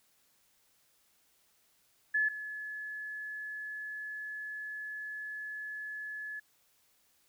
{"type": "tone pair in turn", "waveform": "sine", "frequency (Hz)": [1718, 1710], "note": ["A6", "A6"], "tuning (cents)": [-42, -50], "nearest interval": "unison", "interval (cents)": 8, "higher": "first", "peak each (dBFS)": [-26, -38], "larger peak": "first", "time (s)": [[2.14, 2.29], [2.29, 6.4]], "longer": "second", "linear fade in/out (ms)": 10, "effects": ["white hiss -70 dBFS RMS until 7.28 s"]}